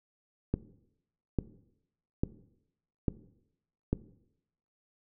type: click train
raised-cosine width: 3 ms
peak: -14 dBFS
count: 5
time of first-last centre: 0.54-3.93 s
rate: 1.18 Hz
effects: noise-tail reverb RT60 0.8 s tail -17 dB re dry